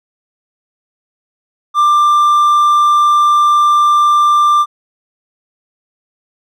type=tone; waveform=triangle; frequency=1186 Hz; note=D6; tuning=17 cents sharp; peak=-5 dBFS; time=1.74-4.66 s; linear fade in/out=50 ms; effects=none